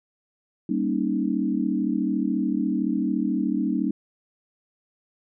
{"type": "chord", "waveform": "sine", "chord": "Eb dominant seventh", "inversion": "first", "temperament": "equal", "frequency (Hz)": [196, 233.1, 277.2, 311.1], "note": ["G3", "Bb3", "Db4", "Eb4"], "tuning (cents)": [0, 0, 0, 0], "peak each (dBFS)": -27, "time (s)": [0.69, 3.91], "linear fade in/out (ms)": 5, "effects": []}